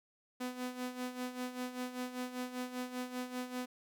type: tone with tremolo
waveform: sawtooth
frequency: 250.6 Hz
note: B3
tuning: 25 cents sharp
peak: -32 dBFS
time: 0.4-3.66 s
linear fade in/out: 10 ms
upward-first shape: sine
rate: 5.1 Hz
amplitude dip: 70%
effects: none